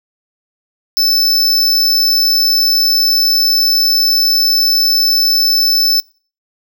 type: tone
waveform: square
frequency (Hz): 5274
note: E8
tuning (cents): 0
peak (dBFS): -10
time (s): 0.97-6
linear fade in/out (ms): 0
effects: noise-tail reverb RT60 0.4 s tail -23 dB re dry